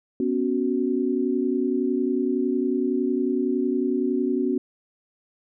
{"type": "chord", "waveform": "sine", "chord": "B suspended second", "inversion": "none", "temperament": "just", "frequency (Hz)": [246.9, 277.8, 370.4], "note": ["B3", "C#4", "F#4"], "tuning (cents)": [0, 4, 2], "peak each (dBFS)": -25, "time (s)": [0.2, 4.58], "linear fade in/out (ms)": 2, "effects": []}